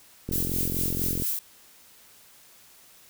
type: click train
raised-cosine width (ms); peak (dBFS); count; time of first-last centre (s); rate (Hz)
3; -18; 42; 0.29-1.222; 44
type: noise with tremolo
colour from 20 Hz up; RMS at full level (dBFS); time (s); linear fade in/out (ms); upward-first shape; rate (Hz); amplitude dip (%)
violet; -27; 0.32-1.39; 0; sine; 4.4; 50
effects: white hiss -54 dBFS RMS until 3.09 s